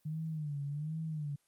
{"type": "tone with vibrato", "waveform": "sine", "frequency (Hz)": 150.9, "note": "D3", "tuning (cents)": 47, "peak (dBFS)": -35, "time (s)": [0.05, 1.36], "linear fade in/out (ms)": 10, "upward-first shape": "sine", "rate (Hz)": 1.3, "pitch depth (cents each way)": 110, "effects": ["white hiss -74 dBFS RMS until 1.47 s", "Opus 24 kbps"]}